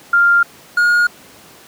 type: tone pair in turn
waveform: sine / triangle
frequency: 1396.9 / 1432 Hz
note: F6 / F6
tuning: 0 / +43 cents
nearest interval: unison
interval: 43 cents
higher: second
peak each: -8 dBFS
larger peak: neither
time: 0.13-0.43 / 0.77-1.07 s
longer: neither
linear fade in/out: 5 ms
effects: pink hiss -42 dBFS RMS until 1.67 s + high-pass 150 Hz 12 dB/octave